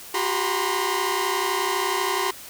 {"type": "tone cluster", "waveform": "sawtooth", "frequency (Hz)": [364.5, 396.5, 934, 1005, 1061], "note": ["F#4", "G4", "A#5", "B5", "C6"], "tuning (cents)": [-26, 20, 3, 30, 24], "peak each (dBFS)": -25, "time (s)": [0.14, 2.31], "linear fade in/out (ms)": 5, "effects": ["white hiss -41 dBFS RMS until 2.49 s"]}